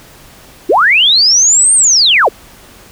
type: linear two-way sweep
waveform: sine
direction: up then down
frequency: 280 to 8890 to 305.9 Hz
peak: -5 dBFS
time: 0.69-2.29 s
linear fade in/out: 10 ms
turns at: 1.74 s
effects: pink hiss -39 dBFS RMS until 2.91 s